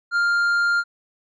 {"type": "tone with tanh clipping", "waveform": "sine", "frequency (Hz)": 1400, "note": "F6", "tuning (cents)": 4, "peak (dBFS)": -18, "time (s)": [0.11, 0.84], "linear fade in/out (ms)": 50, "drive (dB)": 6, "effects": []}